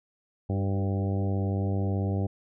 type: harmonic tone with a mistuned harmonic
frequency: 98.1 Hz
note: G2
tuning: 2 cents sharp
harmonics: 1 / 2 / 3 / 4 / 5 / 6 / 7 / 8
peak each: -26 / -32 / -36 / -38 / -40 / -42 / -43 / -44 dBFS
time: 0.49-2.27 s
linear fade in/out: 10 ms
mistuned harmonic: 4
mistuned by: -21 cents
effects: none